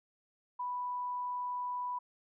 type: tone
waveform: sine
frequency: 987.8 Hz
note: B5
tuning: in tune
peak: -34 dBFS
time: 0.59-1.99 s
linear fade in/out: 10 ms
effects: none